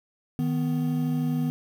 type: tone pair together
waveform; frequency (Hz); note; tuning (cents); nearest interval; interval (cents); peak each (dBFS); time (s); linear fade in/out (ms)
triangle; 155.72 / 248.4; D#3 / B3; +2 / +10; minor sixth; 808; -24; 0.39-1.5; 0
effects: 8-bit